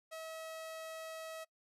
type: tone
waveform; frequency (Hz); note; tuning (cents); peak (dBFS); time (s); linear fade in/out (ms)
sawtooth; 643; E5; -43; -40; 0.11-1.45; 20
effects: noise-tail reverb RT60 0.1 s tail -24 dB re dry + resampled to 32000 Hz